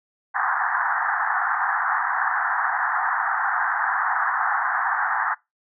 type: band-pass noise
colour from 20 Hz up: white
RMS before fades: -23 dBFS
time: 0.34-5.35 s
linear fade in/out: 20 ms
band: 740 to 1800 Hz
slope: 96 dB/octave
effects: noise-tail reverb RT60 0.2 s tail -23 dB re dry